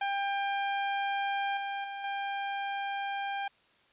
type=tone with level steps; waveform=sawtooth; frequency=796 Hz; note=G5; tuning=26 cents sharp; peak=-25 / -29 / -33 / -28 dBFS; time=0.01-3.48 s; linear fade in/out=5 ms; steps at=1.57 / 1.84 / 2.04 s; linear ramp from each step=2 ms; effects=white hiss -65 dBFS RMS until 3.92 s + resampled to 8000 Hz